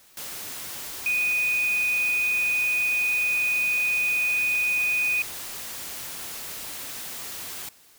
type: tone in noise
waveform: sine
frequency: 2481 Hz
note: D#7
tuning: 6 cents flat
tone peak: -21 dBFS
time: 1.06-5.22 s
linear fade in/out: 2 ms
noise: white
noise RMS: -36 dBFS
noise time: 0.17-7.69 s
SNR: +12 dB
effects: white hiss -55 dBFS RMS until 7.98 s